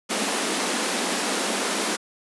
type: high-pass noise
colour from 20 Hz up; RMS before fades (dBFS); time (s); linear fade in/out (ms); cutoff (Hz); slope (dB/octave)
pink; -25; 0.09-1.97; 20; 190; 96
effects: resampled to 24000 Hz